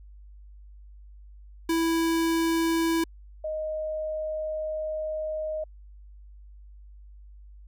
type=tone pair in turn; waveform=square / sine; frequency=329.6 / 622.2 Hz; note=E4 / D#5; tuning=0 / 0 cents; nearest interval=major seventh; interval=1100 cents; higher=second; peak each=-23 / -28 dBFS; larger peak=first; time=1.69-3.04 / 3.44-5.64 s; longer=second; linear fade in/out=5 ms; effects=added 50 Hz sine -45 dBFS peak until 7.67 s